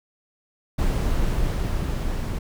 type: noise with level ramp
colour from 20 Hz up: brown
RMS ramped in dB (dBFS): -21 to -26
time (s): 0.78-2.39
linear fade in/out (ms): 10
effects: none